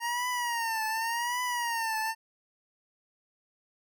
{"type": "tone with vibrato", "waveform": "25% pulse", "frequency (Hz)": 932.3, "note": "A#5", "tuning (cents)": 0, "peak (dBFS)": -25, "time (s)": [0, 2.15], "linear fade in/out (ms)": 50, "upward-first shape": "triangle", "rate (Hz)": 0.88, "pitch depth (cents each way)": 120, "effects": []}